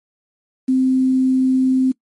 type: tone with quantisation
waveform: sine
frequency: 260 Hz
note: C4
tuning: 11 cents flat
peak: -12 dBFS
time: 0.68-1.92 s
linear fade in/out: 10 ms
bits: 7
effects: noise-tail reverb RT60 0.1 s tail -22 dB re dry + MP3 48 kbps